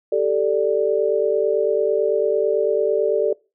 sine chord, G suspended second, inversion none, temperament just, 392 / 441 / 588 Hz, G4 / A4 / D5, 0 / +4 / +2 cents, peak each -22 / -19 / -21 dBFS, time 0.12-3.33 s, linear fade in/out 5 ms, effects noise-tail reverb RT60 0.3 s tail -24 dB re dry

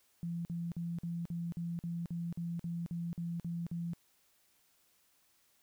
sine tone bursts, 170 Hz, F3, 46 cents flat, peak -35 dBFS, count 14, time 0.23-3.934 s, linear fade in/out 0 ms, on 220 ms, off 48 ms, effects white hiss -71 dBFS RMS until 5.62 s

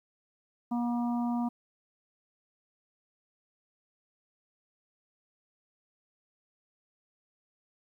harmonic tone, 239.4 Hz, A#3, 46 cents sharp, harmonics 1 / 3 / 4 / 5, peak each -28 / -38 / -40 / -46 dBFS, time 0.71-1.49 s, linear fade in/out 10 ms, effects 11-bit

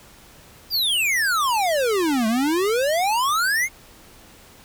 square exponential two-way sweep, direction down then up, 4953 to 213.7 to 2214 Hz, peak -19 dBFS, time 0.7-3.69 s, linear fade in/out 50 ms, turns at 2.27 s, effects pink hiss -48 dBFS RMS until 4.64 s

